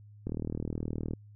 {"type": "click train", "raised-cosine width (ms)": 3, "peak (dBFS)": -21, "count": 35, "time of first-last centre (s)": [0.27, 1.135], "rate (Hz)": 39.3, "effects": ["added 104 Hz sine -50 dBFS peak until 1.35 s"]}